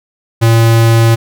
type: tone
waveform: square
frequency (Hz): 114.4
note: A#2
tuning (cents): -32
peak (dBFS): -6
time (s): 0.41-1.16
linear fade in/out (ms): 20
effects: none